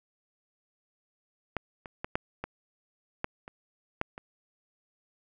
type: clicks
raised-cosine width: 0.5 ms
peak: -15 / -26 / -18 / -12 / -19 / -14 / -28 / -13 / -26 dBFS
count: 9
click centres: 1.567 / 1.858 / 2.045 / 2.155 / 2.44 / 3.244 / 3.479 / 4.014 / 4.179 s
effects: none